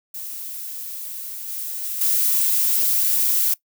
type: noise with level steps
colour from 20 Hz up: violet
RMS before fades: -32 / -29 / -27 / -19 dBFS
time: 0.14-3.54 s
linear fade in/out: 5 ms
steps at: 1.48 / 1.83 / 2.01 s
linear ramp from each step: 2 ms
effects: noise-tail reverb RT60 0.1 s tail -20 dB re dry